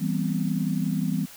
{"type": "chord", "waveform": "sine", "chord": "C major seventh", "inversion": "first", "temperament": "equal with one note detuned", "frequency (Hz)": [164.81, 196, 242.3, 261.6], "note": ["E3", "G3", "B3", "C4"], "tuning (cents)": [0, 0, -33, 0], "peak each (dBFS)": [-27, -27, -31, -31], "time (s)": [0, 1.26], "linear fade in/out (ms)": 20, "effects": ["white hiss -46 dBFS RMS until 1.36 s"]}